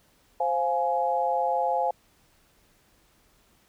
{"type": "chord", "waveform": "sine", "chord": "F minor", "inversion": "second", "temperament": "just", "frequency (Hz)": [523.8, 698.5, 838.1], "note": ["C5", "F5", "Ab5"], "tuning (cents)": [2, 0, 16], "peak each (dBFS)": [-28, -27, -26], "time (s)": [0.4, 1.91], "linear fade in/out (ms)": 5, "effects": ["pink hiss -63 dBFS RMS until 3.68 s"]}